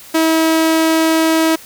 sawtooth tone, 322.1 Hz, E4, 40 cents flat, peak -7 dBFS, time 0.14-1.56 s, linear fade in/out 10 ms, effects white hiss -38 dBFS RMS until 1.65 s

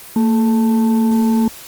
sine tone with frequency modulation, 226.6 Hz, A#3, 49 cents flat, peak -11 dBFS, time 0.16-1.48 s, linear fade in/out 2 ms, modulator 657 Hz, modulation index 0.38, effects white hiss -36 dBFS RMS until 1.67 s + Opus 24 kbps

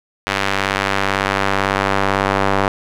square tone with band-pass filter sweep, 49 Hz, G1, in tune, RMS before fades -18 dBFS, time 0.27-2.68 s, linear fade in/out 0 ms, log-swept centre 2100 to 1000 Hz, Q 0.85, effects none

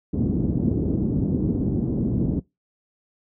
white low-pass noise, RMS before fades -22 dBFS, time 0.13-2.4 s, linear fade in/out 10 ms, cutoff 300 Hz, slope 24 dB/octave, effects noise-tail reverb RT60 0.2 s tail -22 dB re dry + high-pass 60 Hz 12 dB/octave

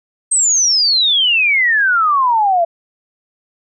sine exponential sweep, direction down, 8420 to 659.3 Hz, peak -10 dBFS, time 0.31-2.65 s, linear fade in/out 10 ms, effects none

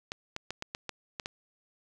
clicks, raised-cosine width 0.2 ms, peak -18 dBFS, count 8, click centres 0.119 / 0.364 / 0.506 / 0.624 / 0.749 / 0.893 / 1.198 / 1.259 s, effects none

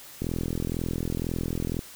click train, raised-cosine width 3 ms, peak -16 dBFS, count 67, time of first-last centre 0.22-1.791 s, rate 42 Hz, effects white hiss -46 dBFS RMS until 1.95 s

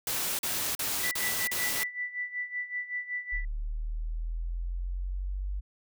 white noise bursts, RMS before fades -31 dBFS, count 5, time 0.07-1.834 s, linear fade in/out 2 ms, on 320 ms, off 41 ms
sine tone with tremolo, 1975.5 Hz, B6, in tune, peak -29 dBFS, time 1.03-3.45 s, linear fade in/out 5 ms, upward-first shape sine, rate 5.3 Hz, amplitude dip 80%
sine exponential sweep, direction up, 36.25 to 49 Hz, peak -30 dBFS, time 3.32-5.61 s, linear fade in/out 20 ms
effects none

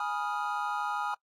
triangle chord, F half-diminished seventh, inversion first, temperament equal with one note detuned, 830.6 / 978.1 / 1244.5 / 1396.9 Hz, Ab5 / Cb6 / Eb6 / F6, 0 / -17 / 0 / 0 cents, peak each -32 / -36 / -33 / -36 dBFS, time 0-1.14 s, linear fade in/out 2 ms, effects noise-tail reverb RT60 0.1 s tail -22 dB re dry + AAC 48 kbps

